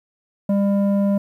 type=tone with low-pass filter; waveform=square; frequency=200 Hz; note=G3; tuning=35 cents sharp; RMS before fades=-18 dBFS; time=0.49-1.18 s; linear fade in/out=5 ms; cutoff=570 Hz; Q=1.4; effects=9-bit